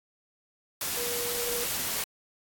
sine tone in noise, 479.3 Hz, A#4, 48 cents sharp, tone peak -34 dBFS, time 0.97-1.64 s, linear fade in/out 2 ms, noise white, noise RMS -31 dBFS, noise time 0.81-2.04 s, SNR -6 dB, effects AAC 64 kbps

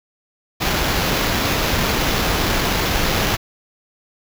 pink noise with sample-and-hold, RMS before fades -19 dBFS, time 0.6-3.37 s, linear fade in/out 20 ms, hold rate 8820 Hz, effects none

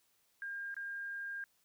sine tone with dropouts, 1608 Hz, G6, 44 cents sharp, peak -39 dBFS, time 0.42-1.44 s, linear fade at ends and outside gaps 1 ms, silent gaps 0.743-0.766 s, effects white hiss -74 dBFS RMS until 1.64 s

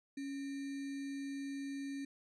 sine tone with sample-and-hold, 277.2 Hz, C#4, in tune, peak -39 dBFS, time 0.17-2.05 s, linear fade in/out 5 ms, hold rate 2100 Hz, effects resampled to 22050 Hz

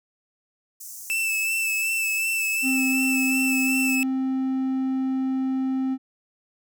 pink high-pass noise, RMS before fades -39 dBFS, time 0.8-3.96 s, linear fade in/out 10 ms, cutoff 5900 Hz, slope 48 dB/octave
45% pulse tone with vibrato, 2637 Hz, E7, in tune, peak -22 dBFS, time 1.1-4.03 s, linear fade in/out 0 ms, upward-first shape sine, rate 2.7 Hz, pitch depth 27 cents each way
triangle tone, 263.1 Hz, C4, 10 cents sharp, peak -20 dBFS, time 2.62-5.98 s, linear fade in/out 50 ms
effects none

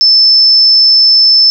sine tone, 5274 Hz, E8, in tune, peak -3 dBFS, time 0.01-1.5 s, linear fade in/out 0 ms, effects none

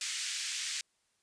white band-pass noise, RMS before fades -37 dBFS, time 0.01-0.81 s, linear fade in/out 2 ms, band 1800 to 7700 Hz, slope 24 dB/octave, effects white hiss -75 dBFS RMS until 1.22 s + resampled to 22050 Hz

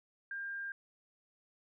sine tone, 1600 Hz, G6, 35 cents sharp, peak -38 dBFS, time 0.31-0.72 s, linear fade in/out 2 ms, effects none

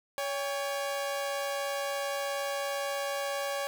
sawtooth tone pair together, 562 / 804.5 Hz, C#5 / G5, +24 / +45 cents, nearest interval tritone, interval 621 cents, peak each -28 / -34 dBFS, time 0.18-3.67 s, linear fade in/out 0 ms, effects none

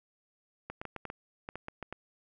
clicks, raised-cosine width 0.5 ms, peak -24 dBFS, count 11, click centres 0.7 / 0.815 / 0.853 / 0.963 / 1.053 / 1.101 / 1.489 / 1.556 / 1.684 / 1.827 / 1.926 s, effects none

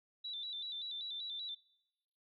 sine tone with vibrato, 3729 Hz, A#7, in tune, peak -40 dBFS, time 0.24-1.55 s, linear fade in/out 10 ms, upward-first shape square, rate 5.2 Hz, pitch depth 81 cents each way, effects noise-tail reverb RT60 0.9 s tail -22 dB re dry

